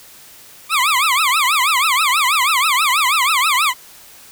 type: tone with vibrato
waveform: 20% pulse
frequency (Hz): 1142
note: D6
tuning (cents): -49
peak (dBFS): -8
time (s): 0.69-3.74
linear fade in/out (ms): 50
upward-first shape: triangle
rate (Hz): 6.2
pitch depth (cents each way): 290
effects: white hiss -42 dBFS RMS until 4.31 s